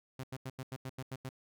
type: tone bursts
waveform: sawtooth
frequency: 130.81 Hz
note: C3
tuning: in tune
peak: -35 dBFS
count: 9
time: 0.19-1.291 s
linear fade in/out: 5 ms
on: 45 ms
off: 87 ms
effects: none